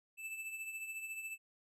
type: tone with tremolo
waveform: square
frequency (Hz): 2637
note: E7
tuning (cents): 0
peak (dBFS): -40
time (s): 0.17-1.38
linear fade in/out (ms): 50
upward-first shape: triangle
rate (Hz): 14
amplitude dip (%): 60
effects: resampled to 32000 Hz